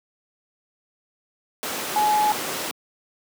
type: tone in noise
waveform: sine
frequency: 845 Hz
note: G#5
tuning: 30 cents sharp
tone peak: -17 dBFS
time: 1.96-2.32 s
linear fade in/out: 0 ms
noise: pink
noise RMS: -27 dBFS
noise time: 1.63-2.71 s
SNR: +7 dB
effects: high-pass 300 Hz 12 dB/octave